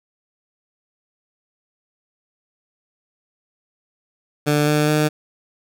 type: tone with pitch steps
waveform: 15% pulse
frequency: 148.2 / 150.1 / 152.01 Hz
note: D3 / D3 / D#3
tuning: +16 / +38 / -40 cents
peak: -9 dBFS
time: 4.46-5.09 s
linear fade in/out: 20 ms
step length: 210 ms
effects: none